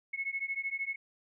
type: beating tone pair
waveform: sine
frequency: 2184 / 2197 Hz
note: C#7 / C#7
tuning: -26 / -16 cents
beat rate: 13 Hz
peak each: -36 / -36 dBFS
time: 0.13-0.96 s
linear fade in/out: 10 ms
effects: none